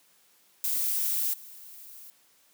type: noise with level steps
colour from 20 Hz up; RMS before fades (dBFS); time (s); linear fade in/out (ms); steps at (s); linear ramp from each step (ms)
violet; -28 / -47; 0.64-2.1; 0; 1.33; 10
effects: white hiss -63 dBFS RMS until 2.53 s + high-pass 150 Hz 12 dB/octave